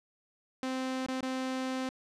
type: tone with dropouts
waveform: sawtooth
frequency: 260 Hz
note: C4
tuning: 11 cents flat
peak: -28 dBFS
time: 0.63-1.89 s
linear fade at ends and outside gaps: 1 ms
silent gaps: 1.063-1.085 / 1.208-1.228 s
effects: low-pass 7000 Hz 12 dB/octave